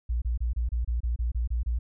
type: tone bursts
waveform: sine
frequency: 59 Hz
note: A#1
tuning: 22 cents sharp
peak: -24 dBFS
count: 11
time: 0.09-1.79 s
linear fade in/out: 10 ms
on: 130 ms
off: 27 ms
effects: none